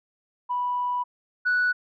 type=tone pair in turn; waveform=sine; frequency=984 / 1477.1 Hz; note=B5 / F#6; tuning=-7 / -3 cents; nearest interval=perfect fifth; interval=704 cents; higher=second; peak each=-23 / -18 dBFS; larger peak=second; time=0.49-1.04 / 1.45-1.73 s; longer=first; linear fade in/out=20 ms; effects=tanh soft clip ceiling -17 dBFS